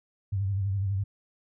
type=tone with vibrato; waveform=sine; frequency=98.1 Hz; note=G2; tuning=2 cents sharp; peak=-25 dBFS; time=0.32-1.04 s; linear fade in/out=10 ms; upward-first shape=sine; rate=12 Hz; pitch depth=68 cents each way; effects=none